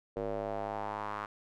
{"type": "tone with band-pass filter sweep", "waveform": "square", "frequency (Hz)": 51.91, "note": "G#1", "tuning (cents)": 0, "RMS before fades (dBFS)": -37, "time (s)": [0.16, 1.26], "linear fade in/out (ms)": 5, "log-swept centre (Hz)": [490, 1200], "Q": 3, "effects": []}